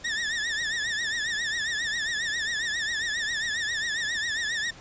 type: tone with vibrato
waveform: sawtooth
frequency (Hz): 1800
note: A6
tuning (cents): +39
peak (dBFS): -23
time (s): 0.04-4.71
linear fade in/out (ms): 10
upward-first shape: triangle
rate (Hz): 7.4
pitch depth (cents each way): 130
effects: pink hiss -48 dBFS RMS until 4.8 s + resampled to 16000 Hz